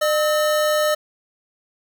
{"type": "tone pair together", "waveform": "square", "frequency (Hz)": [605.9, 1287], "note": ["D#5", "E6"], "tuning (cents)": [-46, -42], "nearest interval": "octave + minor second", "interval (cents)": 1304, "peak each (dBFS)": [-18, -25], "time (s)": [0.01, 0.95], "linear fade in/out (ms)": 10, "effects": []}